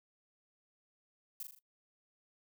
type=noise with echo; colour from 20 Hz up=violet; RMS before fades=-42 dBFS; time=1.4-1.43 s; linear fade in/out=2 ms; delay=40 ms; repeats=4; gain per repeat=-5 dB; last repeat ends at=1.59 s; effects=noise-tail reverb RT60 0.1 s tail -18 dB re dry